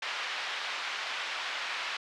white band-pass noise, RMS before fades -35 dBFS, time 0.02-1.97 s, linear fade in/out 5 ms, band 930 to 3200 Hz, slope 12 dB/octave, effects low-pass 5000 Hz 12 dB/octave

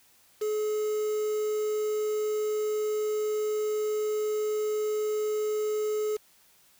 triangle tone with quantisation, 426 Hz, G#4, 44 cents sharp, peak -24 dBFS, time 0.41-6.17 s, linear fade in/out 10 ms, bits 7, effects white hiss -61 dBFS RMS until 6.79 s

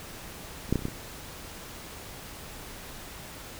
clicks, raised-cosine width 3 ms, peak -28 / -10 / -13 / -27 / -27 / -16 / -24 dBFS, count 7, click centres 0.693 / 0.726 / 0.757 / 0.792 / 0.822 / 0.854 / 0.884 s, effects pink hiss -43 dBFS RMS until 3.59 s

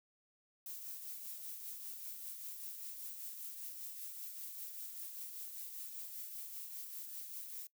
violet noise with tremolo, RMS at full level -45 dBFS, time 0.66-7.67 s, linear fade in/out 2 ms, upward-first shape triangle, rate 5.1 Hz, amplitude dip 45%, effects noise-tail reverb RT60 0.1 s tail -20 dB re dry

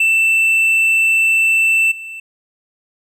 triangle tone with level steps, 2665 Hz, E7, 18 cents sharp, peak -9 / -26 dBFS, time 0-2.2 s, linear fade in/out 5 ms, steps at 1.91 s, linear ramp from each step 10 ms, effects none

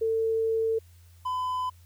sine / triangle tone pair in turn, 448.1 / 1009.4 Hz, A4 / B5, +32 / +38 cents, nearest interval octave + major second, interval 1406 cents, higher second, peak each -23 / -25 dBFS, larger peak first, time 0.01-0.79 / 1.25-1.7 s, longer first, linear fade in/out 10 ms, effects added 86 Hz sine -51 dBFS peak until 1.85 s + white hiss -63 dBFS RMS until 1.85 s

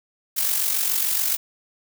blue noise with amplitude modulation, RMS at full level -20 dBFS, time 0.36-1.37 s, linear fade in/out 20 ms, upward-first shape sine, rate 47 Hz, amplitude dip 55%, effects none

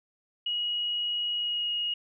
sine tone with pitch glide, 2900 to 2877 Hz, F#7 to F#7, -35 to -49 cents, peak -27 dBFS, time 0.46-1.94 s, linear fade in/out 5 ms, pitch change -14 cents, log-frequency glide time 1.36-1.71 s, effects none

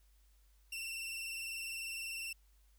sawtooth tone with vibrato, 2703 Hz, E7, 43 cents sharp, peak -37 dBFS, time 0.72-2.33 s, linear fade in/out 5 ms, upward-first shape triangle, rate 20 Hz, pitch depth 60 cents each way, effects added 50 Hz sine -64 dBFS peak until 2.78 s + white hiss -75 dBFS RMS until 2.78 s

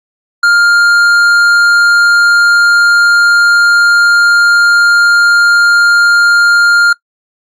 sine tone with tanh clipping, 1404 Hz, F6, 9 cents sharp, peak -6 dBFS, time 0.43-6.93 s, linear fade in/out 5 ms, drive 10 dB, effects noise-tail reverb RT60 0.1 s tail -22 dB re dry + Opus 48 kbps

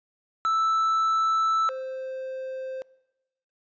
triangle tone pair in turn, 1318.5 / 523.2 Hz, E6 / C5, 0 / 0 cents, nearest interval octave + major third, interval 1600 cents, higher first, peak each -19 / -29 dBFS, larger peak first, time 0.45-1.69 / 1.69-2.82 s, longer first, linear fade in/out 0 ms, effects noise-tail reverb RT60 1.0 s tail -23 dB re dry + resampled to 16000 Hz

